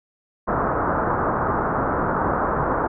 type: low-pass noise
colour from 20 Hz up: white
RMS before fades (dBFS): -22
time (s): 0.47-2.88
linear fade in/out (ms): 20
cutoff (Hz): 1400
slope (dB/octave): 48
effects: none